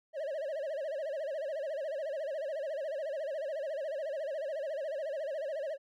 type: tone with vibrato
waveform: triangle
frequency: 590 Hz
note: D5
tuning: 8 cents sharp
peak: -32 dBFS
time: 0.13-5.78 s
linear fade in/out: 50 ms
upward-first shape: sine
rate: 14 Hz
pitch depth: 170 cents each way
effects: none